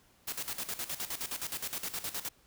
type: noise with tremolo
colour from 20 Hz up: white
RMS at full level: -36 dBFS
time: 0.27-2.29 s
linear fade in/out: 10 ms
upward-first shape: square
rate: 9.6 Hz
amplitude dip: 75%
effects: pink hiss -65 dBFS RMS until 2.46 s